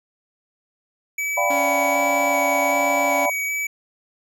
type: tone with vibrato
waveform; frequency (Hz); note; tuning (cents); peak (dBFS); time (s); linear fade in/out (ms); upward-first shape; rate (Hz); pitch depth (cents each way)
square; 2278; C#7; +47; -23; 1.18-3.67; 5; square; 1.3; 10
type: chord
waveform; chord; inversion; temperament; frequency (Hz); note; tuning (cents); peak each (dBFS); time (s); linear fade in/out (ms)
sine; G dominant seventh; second; equal; 587.3 / 698.5 / 784 / 987.8; D5 / F5 / G5 / B5; 0 / 0 / 0 / 0; -23 / -24 / -27 / -24; 1.37-3.3; 5
type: tone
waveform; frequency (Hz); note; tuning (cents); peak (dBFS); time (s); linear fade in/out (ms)
sawtooth; 279.4; C#4; +14; -23; 1.5-3.26; 5
effects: none